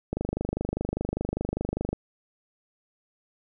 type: click train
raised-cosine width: 2 ms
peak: -14 dBFS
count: 46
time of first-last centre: 0.13-1.93 s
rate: 25 Hz
effects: none

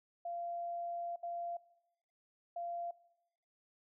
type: tone bursts at uneven times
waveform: sine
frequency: 690 Hz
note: F5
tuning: 21 cents flat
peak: -38 dBFS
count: 3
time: 0.25-1.16 / 1.23-1.57 / 2.56-2.91 s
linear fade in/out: 5 ms
effects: noise-tail reverb RT60 1.0 s tail -20 dB re dry

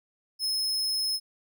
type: tone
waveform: 40% pulse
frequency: 5180 Hz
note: E8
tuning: 31 cents flat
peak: -25 dBFS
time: 0.39-1.2 s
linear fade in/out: 50 ms
effects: none

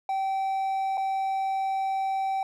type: tone with dropouts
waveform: triangle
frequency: 773 Hz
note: G5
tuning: 24 cents flat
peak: -23 dBFS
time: 0.09-2.43 s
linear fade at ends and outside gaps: 2 ms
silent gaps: 0.973-0.977 s
effects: none

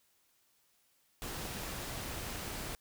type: noise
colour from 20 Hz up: pink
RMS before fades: -41 dBFS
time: 1.22-2.75 s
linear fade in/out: 0 ms
effects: white hiss -72 dBFS RMS until 2.8 s

